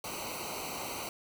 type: noise with comb filter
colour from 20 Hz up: pink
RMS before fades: -39 dBFS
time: 0.04-1.09 s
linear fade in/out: 2 ms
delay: 0.58 ms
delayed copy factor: -0.95
effects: none